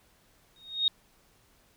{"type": "tone with exponential growth", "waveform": "sine", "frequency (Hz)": 3727, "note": "A#7", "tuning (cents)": -1, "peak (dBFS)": -19, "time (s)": [0.56, 0.88], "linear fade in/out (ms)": 1, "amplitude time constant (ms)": 69, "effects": ["pink hiss -64 dBFS RMS until 1.76 s"]}